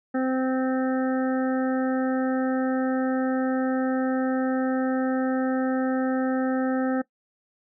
harmonic tone, 260 Hz, C4, 11 cents flat, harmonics 1 / 2 / 3 / 5 / 6 / 7, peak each -23 / -29 / -33 / -37 / -39 / -40 dBFS, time 0.14-7.02 s, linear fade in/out 10 ms, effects noise-tail reverb RT60 0.1 s tail -20 dB re dry

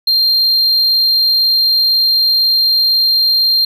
triangle tone, 4186 Hz, C8, in tune, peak -8 dBFS, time 0.07-3.65 s, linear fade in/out 5 ms, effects none

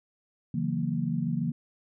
sine chord, F# dominant seventh, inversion second, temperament equal, 138.59 / 164.81 / 185 / 233.1 Hz, C#3 / E3 / F#3 / A#3, 0 / 0 / 0 / 0 cents, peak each -33 / -30 / -34 / -31 dBFS, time 0.54-1.52 s, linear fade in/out 5 ms, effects none

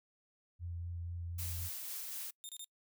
sine tone with vibrato, 86 Hz, F2, 26 cents flat, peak -39 dBFS, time 0.59-1.7 s, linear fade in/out 50 ms, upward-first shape sine, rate 4.1 Hz, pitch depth 14 cents each way
blue noise with tremolo, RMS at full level -42 dBFS, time 1.38-2.31 s, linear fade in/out 10 ms, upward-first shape sine, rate 4 Hz, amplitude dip 25%
15% pulse tone bursts, 3638 Hz, A#7, 43 cents flat, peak -37 dBFS, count 3, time 2.44-2.644 s, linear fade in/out 0 ms, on 50 ms, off 27 ms
effects noise-tail reverb RT60 0.1 s tail -25 dB re dry

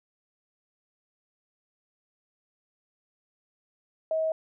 sine tone, 638 Hz, D#5, 43 cents sharp, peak -24 dBFS, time 4.11-4.32 s, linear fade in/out 2 ms, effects none

